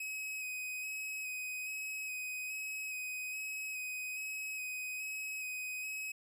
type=tone with vibrato; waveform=45% pulse; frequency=2532 Hz; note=D#7; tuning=30 cents sharp; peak=-38 dBFS; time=0-6.12 s; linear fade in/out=5 ms; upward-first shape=square; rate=1.2 Hz; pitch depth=15 cents each way; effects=none